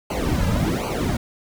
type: noise with flanger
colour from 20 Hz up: brown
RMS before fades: -22 dBFS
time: 0.1-1.17 s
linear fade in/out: 5 ms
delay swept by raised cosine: 0.56 to 2.76 ms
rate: 1.3 Hz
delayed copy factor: -0.95
effects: none